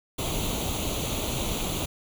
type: noise with comb filter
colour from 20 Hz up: pink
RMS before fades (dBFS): -29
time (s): 0.18-1.86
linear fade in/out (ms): 10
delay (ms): 0.29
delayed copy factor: +0.75
effects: none